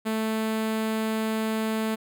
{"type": "tone with notch filter", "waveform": "sawtooth", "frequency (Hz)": 220, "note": "A3", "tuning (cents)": 0, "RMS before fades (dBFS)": -27, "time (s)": [0.05, 1.96], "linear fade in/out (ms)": 20, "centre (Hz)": 5700, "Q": 2, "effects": []}